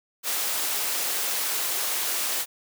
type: high-pass noise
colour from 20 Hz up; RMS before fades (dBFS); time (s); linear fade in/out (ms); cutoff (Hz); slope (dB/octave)
white; -27; 0.23-2.46; 50; 380; 12
effects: none